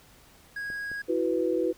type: tone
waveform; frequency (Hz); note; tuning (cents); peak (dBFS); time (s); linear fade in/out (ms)
triangle; 1648; G#6; -14; -30; 0.56-1.02; 5
type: clicks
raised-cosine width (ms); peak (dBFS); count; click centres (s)
2; -31; 2; 0.702 / 0.916
type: chord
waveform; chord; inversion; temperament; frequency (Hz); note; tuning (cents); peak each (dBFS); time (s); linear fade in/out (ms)
sine; E suspended second; none; equal; 329.6 / 370 / 493.9; E4 / F#4 / B4; 0 / 0 / 0; -28; 1.08-1.73; 20
effects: pink hiss -56 dBFS RMS until 1.77 s